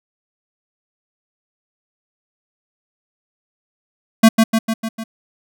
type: tone with echo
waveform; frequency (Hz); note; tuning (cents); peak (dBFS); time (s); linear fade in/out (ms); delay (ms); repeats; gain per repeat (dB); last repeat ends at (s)
square; 224; A3; +31; -5; 4.23-4.29; 10; 150; 5; -4; 5.04
effects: none